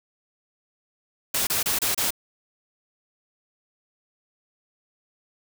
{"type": "noise bursts", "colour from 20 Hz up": "white", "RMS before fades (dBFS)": -24, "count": 5, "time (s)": [1.34, 2.106], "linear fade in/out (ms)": 5, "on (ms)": 130, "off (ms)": 29, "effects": []}